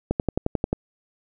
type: click train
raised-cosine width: 2 ms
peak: -8 dBFS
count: 8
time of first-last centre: 0.11-0.729 s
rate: 11.3 Hz
effects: none